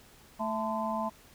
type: harmonic tone with a mistuned harmonic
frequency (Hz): 220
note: A3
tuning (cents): 0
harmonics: 1 / 3 / 4 / 5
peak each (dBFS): -35 / -35 / -35 / -35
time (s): 0.39-1.1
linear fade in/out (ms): 20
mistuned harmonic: 5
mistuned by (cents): -120
effects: pink hiss -57 dBFS RMS until 1.34 s